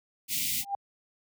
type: band-stop noise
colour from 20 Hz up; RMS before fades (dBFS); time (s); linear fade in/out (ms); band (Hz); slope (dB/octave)
white; -30; 0.28-0.65; 50; 290 to 2000; 96
type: tone with exponential growth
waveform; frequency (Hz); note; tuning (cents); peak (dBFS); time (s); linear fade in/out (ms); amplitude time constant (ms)
sine; 798; G5; +31; -24; 0.58-0.75; 2; 36
effects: high-pass 80 Hz 12 dB/octave